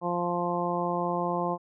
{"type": "harmonic tone", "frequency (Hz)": 174.9, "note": "F3", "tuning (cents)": 3, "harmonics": [1, 2, 3, 4, 5, 6], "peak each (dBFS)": [-33, -33, -33, -33, -33, -33], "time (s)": [0.01, 1.58], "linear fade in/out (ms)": 50, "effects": []}